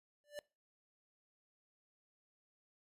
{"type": "tone with exponential growth", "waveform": "square", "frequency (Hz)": 587.3, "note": "D5", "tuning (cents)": 0, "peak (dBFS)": -40, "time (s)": [0.24, 0.39], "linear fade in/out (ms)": 0, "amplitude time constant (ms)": 32, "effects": ["noise-tail reverb RT60 0.3 s tail -23 dB re dry", "resampled to 32000 Hz"]}